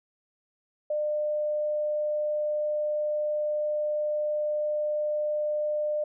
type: tone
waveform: sine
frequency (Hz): 601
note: D5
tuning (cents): +40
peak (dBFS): -25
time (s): 0.9-6.04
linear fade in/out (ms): 5
effects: none